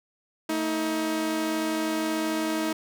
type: tone pair together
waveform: sawtooth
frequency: 224.3 / 317.2 Hz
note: A3 / D#4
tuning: +34 / +33 cents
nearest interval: tritone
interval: 599 cents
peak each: -29 / -22 dBFS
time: 0.49-2.73 s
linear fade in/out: 5 ms
effects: none